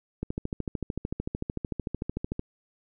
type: click train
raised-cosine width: 3 ms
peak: -17 dBFS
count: 30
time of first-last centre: 0.23-2.394 s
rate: 13.4 Hz
effects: none